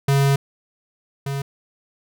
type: tone pair in turn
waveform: square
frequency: 138.7 / 138.7 Hz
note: C#3 / C#3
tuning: +1 / +1 cents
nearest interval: unison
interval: 0 cents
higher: neither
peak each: -15 / -24 dBFS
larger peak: first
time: 0.08-0.36 / 1.26-1.42 s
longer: first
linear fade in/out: 5 ms
effects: none